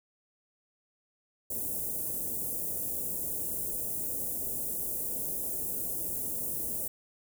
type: band-stop noise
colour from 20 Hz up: white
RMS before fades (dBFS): -34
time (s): 1.5-6.88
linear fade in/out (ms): 5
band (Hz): 570 to 9100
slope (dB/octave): 24
effects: none